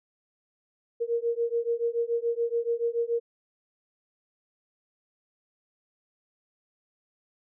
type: beating tone pair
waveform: sine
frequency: 464.5 / 471.5 Hz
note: A#4 / A#4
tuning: -6 / +20 cents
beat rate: 7 Hz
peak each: -28 dBFS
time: 1-3.2 s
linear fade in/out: 20 ms
effects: none